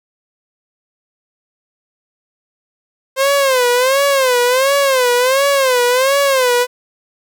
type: tone with vibrato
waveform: sawtooth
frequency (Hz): 523.3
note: C5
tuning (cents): 0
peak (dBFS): -7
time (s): 3.16-6.67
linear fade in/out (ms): 50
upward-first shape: sine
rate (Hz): 1.4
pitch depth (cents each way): 130
effects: none